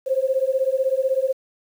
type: beating tone pair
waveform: sine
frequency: 520 / 536 Hz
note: C5 / C5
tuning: -11 / +42 cents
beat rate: 16 Hz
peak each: -21 dBFS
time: 0.06-1.33 s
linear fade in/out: 20 ms
effects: 8-bit